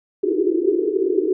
white band-pass noise, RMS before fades -19 dBFS, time 0.23-1.33 s, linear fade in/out 5 ms, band 320 to 420 Hz, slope 96 dB/octave, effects none

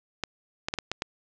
clicks, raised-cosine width 0.2 ms, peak -11 dBFS, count 6, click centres 0.237 / 0.685 / 0.739 / 0.787 / 0.916 / 1.021 s, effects low-pass 7000 Hz 12 dB/octave

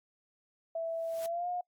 sine tone with pitch glide, 659.3 to 714.8 Hz, E5 to F5, 0 to +40 cents, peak -32 dBFS, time 0.75-1.61 s, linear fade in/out 5 ms, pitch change +140 cents, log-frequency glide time 1.23-1.48 s
white noise with exponential growth, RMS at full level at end -45 dBFS, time 0.85-1.26 s, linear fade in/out 0 ms, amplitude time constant 88 ms
effects noise-tail reverb RT60 0.1 s tail -25 dB re dry + AAC 64 kbps

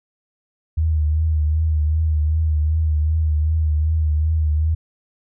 sine tone with vibrato, 77.78 Hz, D#2, in tune, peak -15 dBFS, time 0.77-4.75 s, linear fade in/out 10 ms, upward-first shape triangle, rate 2.6 Hz, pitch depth 59 cents each way, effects none

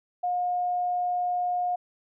sine tone, 716 Hz, F5, 43 cents sharp, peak -24 dBFS, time 0.23-1.76 s, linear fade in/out 10 ms, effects none

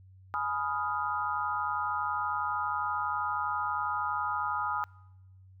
sine chord, F half-diminished seventh, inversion first, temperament equal with one note detuned, 838.3 / 987.8 / 1244.5 / 1396.9 Hz, Ab5 / Cb6 / Eb6 / F6, +16 / 0 / 0 / 0 cents, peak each -35 / -36 / -32 / -37 dBFS, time 0.34-4.84 s, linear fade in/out 0 ms, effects noise-tail reverb RT60 1.0 s tail -25 dB re dry + added 94 Hz sine -52 dBFS peak until 5.6 s

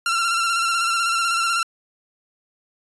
sawtooth tone with vibrato, 1365 Hz, F6, 40 cents flat, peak -15 dBFS, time 0.06-1.63 s, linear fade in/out 2 ms, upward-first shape square, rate 16 Hz, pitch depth 29 cents each way, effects resampled to 24000 Hz

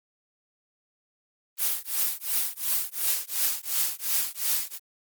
blue noise with tremolo, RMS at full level -23 dBFS, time 1.57-4.79 s, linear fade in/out 50 ms, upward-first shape triangle, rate 2.8 Hz, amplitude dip 100%, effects Opus 24 kbps

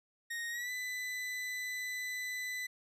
40% pulse tone with pitch glide, 1864.7 to 1998.5 Hz, A#6 to B6, 0 to +20 cents, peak -36 dBFS, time 0.3-2.67 s, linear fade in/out 10 ms, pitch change +120 cents, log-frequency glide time 0.5-0.71 s, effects resampled to 32000 Hz

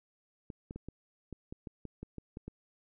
clicks, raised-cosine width 3 ms, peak -29 dBFS, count 12, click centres 0.502 / 0.709 / 0.76 / 0.886 / 1.327 / 1.525 / 1.672 / 1.853 / 2.03 / 2.183 / 2.371 / 2.48 s, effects none

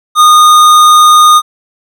sine tone with tanh clipping, 1228 Hz, D#6, 23 cents flat, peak -3 dBFS, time 0.15-1.42 s, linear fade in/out 50 ms, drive 18 dB, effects none

